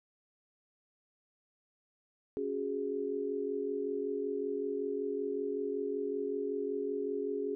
sine chord, C# suspended fourth, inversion none, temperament equal, 277.2 / 370 / 415.3 Hz, C#4 / F#4 / G#4, 0 / 0 / 0 cents, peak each -39 / -39 / -34 dBFS, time 2.37-7.55 s, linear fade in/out 0 ms, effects none

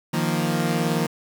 sawtooth chord, Eb suspended second, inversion none, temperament equal, 155.56 / 174.61 / 233.1 Hz, Eb3 / F3 / Bb3, 0 / 0 / 0 cents, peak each -21 / -21 / -22 dBFS, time 0.13-1.07 s, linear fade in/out 10 ms, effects 7-bit

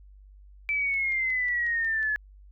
sine exponential sweep, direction down, 2327 to 1701 Hz, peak -24 dBFS, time 0.69-2.16 s, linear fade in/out 0 ms
click train, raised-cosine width 0.2 ms, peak -33 dBFS, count 7, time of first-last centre 0.94-2.029 s, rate 5.51 Hz
effects added 49 Hz sine -48 dBFS peak until 2.51 s

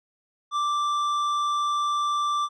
sine tone with tanh clipping, 1174.7 Hz, D6, in tune, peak -24 dBFS, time 0.51-2.49 s, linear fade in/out 50 ms, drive 10 dB, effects none

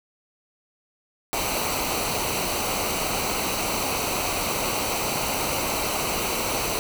pink noise with comb filter, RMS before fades -26 dBFS, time 1.33-6.79 s, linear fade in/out 0 ms, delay 0.58 ms, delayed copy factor -0.65, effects none

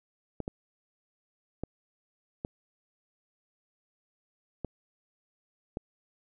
clicks, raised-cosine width 2 ms, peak -20 dBFS, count 6, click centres 0.403 / 0.479 / 1.636 / 2.449 / 4.647 / 5.771 s, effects none

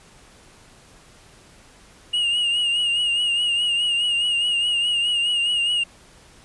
triangle tone with vibrato, 2854 Hz, F7, 37 cents sharp, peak -17 dBFS, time 2.13-5.84 s, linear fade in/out 10 ms, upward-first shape triangle, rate 4.8 Hz, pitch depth 55 cents each way, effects pink hiss -50 dBFS RMS until 6.44 s + resampled to 24000 Hz

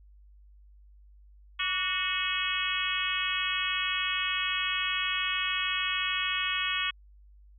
harmonic tone with a mistuned harmonic, 366.7 Hz, F#4, 15 cents flat, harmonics 3 / 4 / 5 / 6 / 7 / 8 / 9, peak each -36 / -37 / -36 / -35 / -33 / -35 / -34 dBFS, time 1.59-6.91 s, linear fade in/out 10 ms, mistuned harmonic 3, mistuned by +66 cents, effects added 50 Hz sine -52 dBFS peak until 7.58 s

